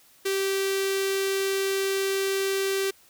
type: tone with notch filter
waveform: sawtooth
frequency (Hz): 389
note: G4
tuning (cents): -13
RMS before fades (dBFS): -26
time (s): 0.25-2.91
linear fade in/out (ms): 10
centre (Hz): 850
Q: 0.66
effects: white hiss -57 dBFS RMS until 3.09 s